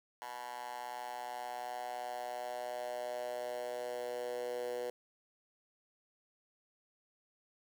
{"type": "tone with high-pass filter sweep", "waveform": "10% pulse", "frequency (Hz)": 122.8, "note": "B2", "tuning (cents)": -9, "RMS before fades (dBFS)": -41, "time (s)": [0.22, 4.9], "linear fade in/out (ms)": 0, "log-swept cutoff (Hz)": [940, 470], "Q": 4.7, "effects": ["10-bit"]}